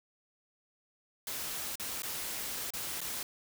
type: noise with dropouts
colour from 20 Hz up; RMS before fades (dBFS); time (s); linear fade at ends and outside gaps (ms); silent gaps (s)
white; -38; 1.27-3.23; 2; 1.756-1.797 / 2.021-2.032 / 2.705-2.736 / 3.006-3.014
effects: none